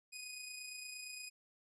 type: tone with amplitude modulation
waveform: 15% pulse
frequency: 2492 Hz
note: D#7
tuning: 2 cents sharp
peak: -37 dBFS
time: 0.12-1.3 s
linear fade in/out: 20 ms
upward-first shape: sine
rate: 28.7 Hz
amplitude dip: 40%
effects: low-pass 12000 Hz 12 dB/octave